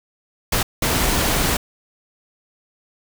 pink noise bursts at uneven times, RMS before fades -19 dBFS, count 2, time 0.52-0.63 / 0.82-1.57 s, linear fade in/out 5 ms, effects none

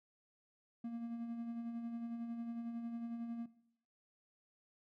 triangle tone with tremolo, 233.1 Hz, A#3, in tune, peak -37 dBFS, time 0.84-3.46 s, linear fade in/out 5 ms, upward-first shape sine, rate 11 Hz, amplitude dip 40%, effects noise-tail reverb RT60 0.7 s tail -17 dB re dry

